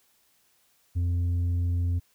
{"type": "tone with tanh clipping", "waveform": "sine", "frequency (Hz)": 87.31, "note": "F2", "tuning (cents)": 0, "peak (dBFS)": -24, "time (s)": [0.95, 2], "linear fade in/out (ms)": 20, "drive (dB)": 4, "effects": ["white hiss -66 dBFS RMS until 2.14 s"]}